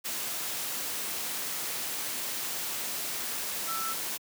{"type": "tone in noise", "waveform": "sine", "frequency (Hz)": 1328, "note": "E6", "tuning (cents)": 12, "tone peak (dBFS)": -33, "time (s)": [3.67, 3.94], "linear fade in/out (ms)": 20, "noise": "white", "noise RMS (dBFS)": -34, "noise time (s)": [0.04, 4.18], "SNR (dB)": -2, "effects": ["high-pass 150 Hz 12 dB/octave"]}